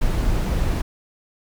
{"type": "noise", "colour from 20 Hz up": "brown", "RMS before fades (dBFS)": -20, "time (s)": [0.01, 0.82], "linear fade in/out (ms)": 10, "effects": []}